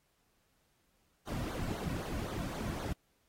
brown noise with flanger, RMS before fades -38 dBFS, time 1.27-2.93 s, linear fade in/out 5 ms, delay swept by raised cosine 0.37 to 2.47 ms, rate 3.9 Hz, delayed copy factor -0.85, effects pink hiss -75 dBFS RMS until 3.28 s + AAC 48 kbps

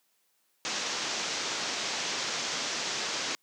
white low-pass noise, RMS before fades -33 dBFS, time 0.65-3.35 s, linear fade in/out 0 ms, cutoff 6700 Hz, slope 48 dB/octave, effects white hiss -72 dBFS RMS until 3.42 s + high-pass 200 Hz 12 dB/octave

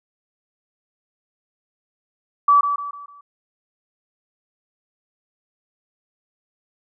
sine tone with echo, 1151 Hz, D6, 35 cents flat, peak -10 dBFS, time 2.48-2.61 s, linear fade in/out 5 ms, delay 150 ms, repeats 4, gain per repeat -8 dB, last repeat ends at 3.21 s, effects none

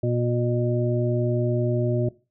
harmonic tone with a mistuned harmonic, 120.3 Hz, B2, 45 cents flat, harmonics 1 / 2 / 3 / 5, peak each -23 / -30 / -26 / -29 dBFS, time 0.03-2.09 s, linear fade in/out 5 ms, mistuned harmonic 5, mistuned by +21 cents, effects noise-tail reverb RT60 0.3 s tail -19 dB re dry

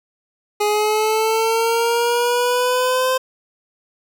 25% pulse linear sweep, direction up, 415.3 to 519 Hz, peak -12 dBFS, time 0.6-3.18 s, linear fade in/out 10 ms, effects none

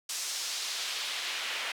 pink noise with band-pass filter sweep, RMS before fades -35 dBFS, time 0.09-1.72 s, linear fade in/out 5 ms, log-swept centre 6500 to 2400 Hz, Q 1.2, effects high-pass 400 Hz 12 dB/octave

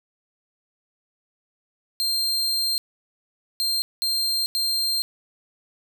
40% pulse tone bursts at uneven times, 4179 Hz, C8, 3 cents flat, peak -20 dBFS, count 4, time 2-2.78 / 3.6-3.82 / 4.02-4.46 / 4.55-5.02 s, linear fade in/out 0 ms, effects none

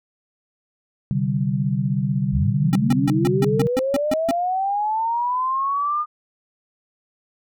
sine chord, C suspended second, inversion none, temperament equal with one note detuned, 130.81 / 146.83 / 193.52 Hz, C3 / D3 / G3, 0 / 0 / -22 cents, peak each -23 dBFS, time 1.11-3.67 s, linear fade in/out 0 ms
sine linear sweep, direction up, 53 to 1223 Hz, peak -19 dBFS, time 2.31-6.06 s, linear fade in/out 50 ms
square tone bursts, 268.1 Hz, C4, 42 cents sharp, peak -19 dBFS, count 10, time 2.73-4.31 s, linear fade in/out 0 ms, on 23 ms, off 150 ms
effects none

